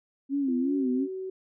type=tone with vibrato; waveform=sine; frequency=266.6 Hz; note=C4; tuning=33 cents sharp; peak=-24 dBFS; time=0.29-1.08 s; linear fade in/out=50 ms; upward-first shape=sine; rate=2.8 Hz; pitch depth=110 cents each way
type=tone with pitch glide; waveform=sine; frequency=340 to 377.3 Hz; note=F4 to F#4; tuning=-46 to +34 cents; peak=-32 dBFS; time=0.48-1.3 s; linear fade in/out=5 ms; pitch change=+180 cents; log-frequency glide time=0.67-0.76 s
effects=none